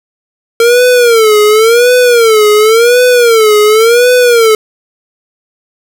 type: tone with vibrato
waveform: square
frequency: 457.6 Hz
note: A#4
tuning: 32 cents flat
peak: -4 dBFS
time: 0.6-4.55 s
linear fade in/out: 2 ms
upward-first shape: sine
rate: 0.92 Hz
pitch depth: 150 cents each way
effects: none